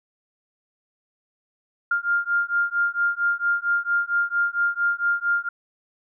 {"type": "beating tone pair", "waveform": "sine", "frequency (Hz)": [1400, 1404.4], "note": ["F6", "F6"], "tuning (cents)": [4, 9], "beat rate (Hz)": 4.4, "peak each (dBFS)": -23, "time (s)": [1.91, 5.49], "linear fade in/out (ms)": 5, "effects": []}